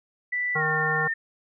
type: tone with pitch glide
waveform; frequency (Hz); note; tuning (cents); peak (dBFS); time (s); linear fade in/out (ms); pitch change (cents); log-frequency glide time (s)
sine; 1975.5 to 1811.5; B6 to A6; 0 to +50; -24; 0.32-1.14; 10; -150; 0.55-0.64
type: harmonic tone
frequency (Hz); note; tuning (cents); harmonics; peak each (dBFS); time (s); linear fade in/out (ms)
155.56; D#3; 0; 1 / 3 / 5 / 7 / 9; -31 / -31 / -31 / -31 / -31; 0.55-1.08; 10
effects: none